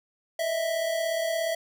square tone pair together, 622.3 / 659.3 Hz, D#5 / E5, 0 / 0 cents, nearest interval minor second, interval 100 cents, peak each -34 / -27 dBFS, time 0.39-1.55 s, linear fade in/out 5 ms, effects none

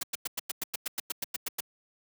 white noise bursts, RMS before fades -32 dBFS, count 14, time 0.01-1.605 s, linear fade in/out 5 ms, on 22 ms, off 99 ms, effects high-pass 150 Hz 12 dB/octave

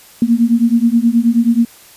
sine beating tone pair, 228.9 / 238.3 Hz, A#3 / A#3, -31 / +38 cents, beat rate 9.4 Hz, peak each -12 dBFS, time 0.22-1.65 s, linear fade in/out 2 ms, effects white hiss -42 dBFS RMS until 1.96 s + resampled to 32000 Hz

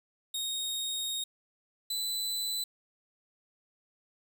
sawtooth tone pair in turn, 3729 / 3998 Hz, A#7 / B7, 0 / +20 cents, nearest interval minor second, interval 120 cents, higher second, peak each -29 / -28 dBFS, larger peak second, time 0.34-1.24 / 1.9-2.64 s, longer first, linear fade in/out 5 ms, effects 9-bit

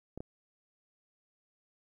clicks, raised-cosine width 2 ms, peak -28 / -27 dBFS, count 2, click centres 0.176 / 0.205 s, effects 11-bit

